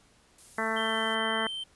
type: noise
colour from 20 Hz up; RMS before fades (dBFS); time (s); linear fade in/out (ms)
violet; -47; 0.38-1.15; 5
type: harmonic tone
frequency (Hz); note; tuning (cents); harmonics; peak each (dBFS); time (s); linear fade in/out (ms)
222.1; A3; +16; 1 / 2 / 3 / 4 / 5 / 6 / 7 / 8 / 9; -36 / -36 / -36 / -36 / -36 / -36 / -36 / -36 / -36; 0.58-1.47; 2
type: tone with pitch glide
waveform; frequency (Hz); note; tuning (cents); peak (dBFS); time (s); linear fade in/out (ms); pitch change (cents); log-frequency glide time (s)
triangle; 3136 to 3114; G7 to G7; 0 to -12; -32; 0.76-1.64; 10; -12; 0.87-0.95
effects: pink hiss -62 dBFS RMS until 1.75 s + resampled to 24000 Hz